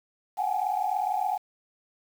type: tone cluster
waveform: sine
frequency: 727 / 754 / 811 / 851 Hz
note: F#5 / F#5 / G#5 / G#5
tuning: -31 / +32 / -41 / +42 cents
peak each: -30 dBFS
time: 0.37-1.38 s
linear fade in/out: 20 ms
effects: tanh soft clip ceiling -16 dBFS + 8-bit